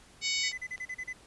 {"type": "harmonic tone", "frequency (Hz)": 745, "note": "F#5", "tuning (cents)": 12, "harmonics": [3, 4, 5, 6, 7, 8, 9, 10], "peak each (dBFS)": [-33, -38, -36, -36, -36, -40, -42, -39], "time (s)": [0.21, 0.53], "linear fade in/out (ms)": 50}
{"type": "tone bursts", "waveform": "triangle", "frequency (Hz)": 2014, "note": "B6", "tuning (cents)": 33, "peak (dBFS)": -33, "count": 8, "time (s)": [0.43, 1.131], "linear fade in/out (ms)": 10, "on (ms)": 57, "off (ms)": 35}
{"type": "clicks", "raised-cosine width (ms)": 0.2, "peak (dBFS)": [-32, -39, -31, -37], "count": 4, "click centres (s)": [0.516, 0.737, 0.779, 0.894]}
{"effects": ["pink hiss -57 dBFS RMS until 1.26 s", "resampled to 24000 Hz"]}